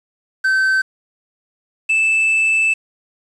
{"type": "tone pair in turn", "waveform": "triangle", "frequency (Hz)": [1542, 2634], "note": ["G6", "E7"], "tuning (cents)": [-29, -2], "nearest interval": "major sixth", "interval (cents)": 927, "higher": "second", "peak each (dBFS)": -11, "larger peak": "neither", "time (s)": [[0.44, 0.82], [1.89, 2.74]], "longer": "second", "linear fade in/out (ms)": 10, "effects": ["resampled to 24000 Hz", "7-bit"]}